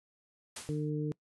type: noise with exponential decay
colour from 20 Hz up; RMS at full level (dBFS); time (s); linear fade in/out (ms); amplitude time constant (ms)
white; -38; 0.56-0.9; 5; 73
type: harmonic tone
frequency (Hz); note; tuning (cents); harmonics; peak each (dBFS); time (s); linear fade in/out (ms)
150.7; D3; +45; 1 / 2 / 3; -33 / -36 / -38; 0.69-1.12; 0
effects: noise-tail reverb RT60 0.1 s tail -23 dB re dry + resampled to 24000 Hz